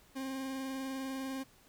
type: tone with vibrato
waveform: 40% pulse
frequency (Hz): 266.2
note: C4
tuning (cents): +30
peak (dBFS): -36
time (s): 0.15-1.44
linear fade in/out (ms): 20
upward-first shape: sine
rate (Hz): 20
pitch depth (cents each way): 27
effects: pink hiss -63 dBFS RMS until 1.68 s